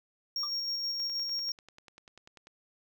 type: tone with tremolo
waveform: triangle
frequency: 5560 Hz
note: F8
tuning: 9 cents flat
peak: -29 dBFS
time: 0.36-1.52 s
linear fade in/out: 2 ms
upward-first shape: square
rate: 6.3 Hz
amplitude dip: 25%
type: tone with exponential decay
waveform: triangle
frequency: 1174.7 Hz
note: D6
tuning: in tune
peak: -32 dBFS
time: 0.43-0.51 s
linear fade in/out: 5 ms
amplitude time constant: 17 ms
type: click train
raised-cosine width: 0.2 ms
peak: -34 dBFS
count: 16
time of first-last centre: 1-2.471 s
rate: 10.2 Hz
effects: none